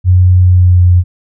sine tone with pitch glide, 91 to 89.18 Hz, F#2 to F2, -28 to +37 cents, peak -3 dBFS, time 0.04-1.04 s, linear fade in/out 50 ms, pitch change -35 cents, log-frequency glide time 0.41-0.83 s, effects none

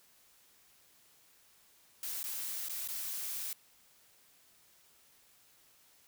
blue noise with dropouts, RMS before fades -39 dBFS, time 2.03-3.53 s, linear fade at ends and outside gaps 1 ms, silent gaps 2.23-2.24 / 2.686-2.695 / 2.876-2.886 s, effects white hiss -65 dBFS RMS until 6.07 s

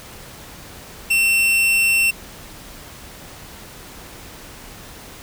45% pulse tone, 2700 Hz, E7, 41 cents sharp, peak -14 dBFS, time 1.1-2.11 s, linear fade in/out 10 ms, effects pink hiss -39 dBFS RMS until 5.22 s

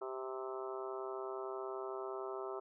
harmonic tone with a mistuned harmonic, 130.81 Hz, C3, in tune, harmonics 3 / 4 / 5 / 6 / 7 / 8 / 9 / 10, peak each -42 / -52 / -47 / -53 / -52 / -51 / -53 / -50 dBFS, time 0.01-2.6 s, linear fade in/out 10 ms, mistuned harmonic 6, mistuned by +29 cents, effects none

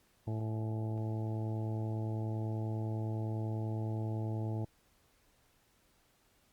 harmonic tone with a mistuned harmonic, 110 Hz, A2, in tune, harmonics 1 / 2 / 3 / 4 / 5 / 6 / 7 / 8, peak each -34 / -44 / -43 / -49 / -52 / -50 / -55 / -52 dBFS, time 0.27-4.65 s, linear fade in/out 5 ms, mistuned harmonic 8, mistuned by -58 cents, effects pink hiss -70 dBFS RMS until 6.52 s + Opus 48 kbps

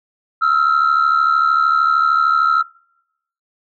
sine tone pair together, 1297 / 1370.2 Hz, E6 / F6, -28 / -33 cents, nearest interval minor second, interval 95 cents, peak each -13 dBFS, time 0.41-2.63 s, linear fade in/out 20 ms, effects noise-tail reverb RT60 0.8 s tail -25 dB re dry + tanh soft clip ceiling -8 dBFS

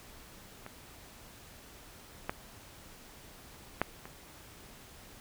clicks, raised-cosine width 0.5 ms, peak -28 / -17 / -12 / -29 dBFS, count 4, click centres 0.664 / 2.295 / 3.816 / 4.055 s, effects pink hiss -53 dBFS RMS until 5.2 s

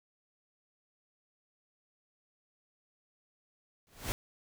pink noise with exponential growth, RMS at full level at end -31 dBFS, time 3.87-4.12 s, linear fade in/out 0 ms, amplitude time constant 54 ms, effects none

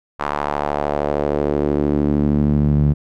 sawtooth tone with band-pass filter sweep, 73.1 Hz, D2, 7 cents flat, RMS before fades -18 dBFS, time 0.19-2.94 s, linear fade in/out 20 ms, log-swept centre 1100 to 150 Hz, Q 2, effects none

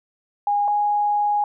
sine tone pair in turn, 819 / 827.6 Hz, G#5 / G#5, -24 / -6 cents, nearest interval unison, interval 18 cents, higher second, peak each -17 dBFS, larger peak neither, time 0.47-0.68 / 0.68-1.44 s, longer second, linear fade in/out 2 ms, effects none

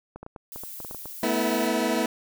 clicks, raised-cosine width 1 ms, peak -25 dBFS, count 11, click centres 0.16 / 0.23 / 0.264 / 0.362 / 0.56 / 0.636 / 0.803 / 0.848 / 0.911 / 0.947 / 1.057 s
violet noise, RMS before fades -39 dBFS, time 0.52-1.67 s, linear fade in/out 0 ms
20% pulse chord, A suspended second, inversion none, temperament equal with one note detuned, 220 / 246.9 / 323.4 Hz, A3 / B3 / E4, 0 / 0 / -33 cents, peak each -23 / -22 / -22 dBFS, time 1.23-2.06 s, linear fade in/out 2 ms
effects none

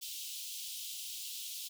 pink high-pass noise, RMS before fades -43 dBFS, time 0.01-1.69 s, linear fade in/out 20 ms, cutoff 2900 Hz, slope 48 dB/octave, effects none

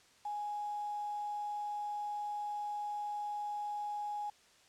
sine tone with quantisation, 830.6 Hz, G#5, in tune, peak -36 dBFS, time 0.25-4.3 s, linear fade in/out 5 ms, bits 9, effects white hiss -64 dBFS RMS until 4.68 s + low-pass 7000 Hz 12 dB/octave

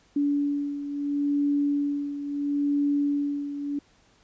sine beating tone pair, 286.7 / 287.44 Hz, D4 / D4, -42 / -37 cents, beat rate 0.74 Hz, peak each -24 / -30 dBFS, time 0.16-3.79 s, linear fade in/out 5 ms, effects pink hiss -61 dBFS RMS until 4.23 s + resampled to 16000 Hz

